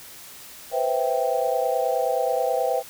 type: chord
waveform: sine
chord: C major seventh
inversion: third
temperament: equal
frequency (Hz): 493.9 / 523.3 / 659.3 / 784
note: B4 / C5 / E5 / G5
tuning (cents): 0 / 0 / 0 / 0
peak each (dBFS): -26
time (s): 0.71-2.83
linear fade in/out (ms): 50
effects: white hiss -43 dBFS RMS until 2.89 s